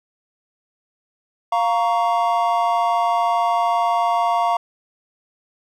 triangle chord, Bb minor, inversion second, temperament just, 699.2 / 932.3 / 1118.8 Hz, F5 / Bb5 / Db6, +2 / 0 / +16 cents, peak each -17 / -19 / -21 dBFS, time 1.52-4.57 s, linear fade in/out 5 ms, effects none

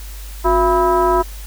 sine tone with frequency modulation, 673 Hz, E5, 36 cents sharp, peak -11 dBFS, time 0.44-1.23 s, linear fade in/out 20 ms, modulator 312 Hz, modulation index 1.7, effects added 50 Hz sine -29 dBFS peak until 1.46 s + white hiss -39 dBFS RMS until 1.46 s

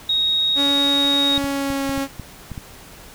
sine tone, 3763 Hz, A#7, 16 cents sharp, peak -16 dBFS, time 0.09-1.38 s, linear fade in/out 5 ms
sawtooth tone with pitch glide, 281.6 to 274.1 Hz, C#4 to C#4, +27 to -19 cents, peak -17 dBFS, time 0.55-2.08 s, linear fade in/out 50 ms, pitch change -46 cents, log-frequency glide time 1.22-1.87 s
clicks, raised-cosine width 5 ms, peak -18 dBFS, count 8, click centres 1.379 / 1.442 / 1.703 / 1.894 / 1.978 / 2.197 / 2.517 / 2.578 s
effects pink hiss -42 dBFS RMS until 3.14 s

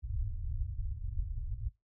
pink low-pass noise, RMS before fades -36 dBFS, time 0.02-1.7 s, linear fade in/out 20 ms, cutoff 110 Hz, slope 48 dB/octave, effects noise-tail reverb RT60 0.2 s tail -22 dB re dry

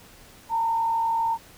sine tone with frequency modulation, 912 Hz, A#5, 38 cents flat, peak -21 dBFS, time 0.49-1.38 s, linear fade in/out 50 ms, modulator 47.8 Hz, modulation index 0.36, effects pink hiss -50 dBFS RMS until 1.57 s

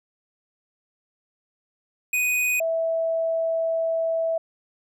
square / sine tone pair in turn, 2489 / 655.5 Hz, D#7 / E5, 0 / -10 cents, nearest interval octave + major seventh, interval 2310 cents, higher first, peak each -21 dBFS, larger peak neither, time 2.13-2.6 / 2.6-4.38 s, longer second, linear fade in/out 5 ms, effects none

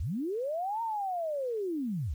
sine linear two-way sweep, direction up then down, 55.5 to 932.3 to 55.5 Hz, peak -30 dBFS, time 0-2.14 s, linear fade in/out 5 ms, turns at 0.82 s, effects 10-bit

